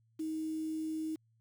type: tone with quantisation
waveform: sine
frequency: 315.6 Hz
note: D#4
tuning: 25 cents sharp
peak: -34 dBFS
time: 0.19-1.16 s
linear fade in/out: 10 ms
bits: 9
effects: added 113 Hz sine -68 dBFS peak until 1.4 s